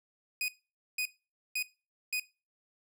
sawtooth tone bursts, 2489 Hz, D#7, in tune, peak -27 dBFS, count 4, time 0.41-2.198 s, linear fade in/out 2 ms, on 72 ms, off 500 ms, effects noise-tail reverb RT60 0.3 s tail -19 dB re dry

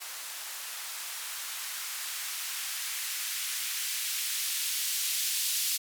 violet noise with band-pass filter sweep, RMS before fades -34 dBFS, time 0-5.78 s, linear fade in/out 20 ms, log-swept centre 840 to 3300 Hz, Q 0.9, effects none

